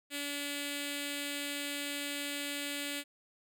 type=tone with notch filter; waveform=5% pulse; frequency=286.9 Hz; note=D4; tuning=40 cents flat; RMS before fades=-38 dBFS; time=0.1-3.04 s; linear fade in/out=50 ms; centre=990 Hz; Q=0.53; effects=none